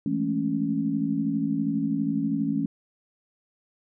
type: chord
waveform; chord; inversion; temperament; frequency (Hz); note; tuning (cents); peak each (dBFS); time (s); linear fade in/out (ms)
sine; A major seventh; second; equal; 164.81 / 207.7 / 220 / 277.2; E3 / G#3 / A3 / C#4; 0 / 0 / 0 / 0; -31 / -31 / -29 / -26; 0.06-2.66; 2
effects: none